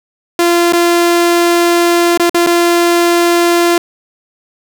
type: tone with dropouts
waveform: sawtooth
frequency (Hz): 344.4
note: F4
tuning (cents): -24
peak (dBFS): -4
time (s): 0.39-3.78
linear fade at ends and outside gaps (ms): 2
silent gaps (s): 0.724-0.733 / 2.175-2.197 / 2.296-2.345 / 2.464-2.47
effects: none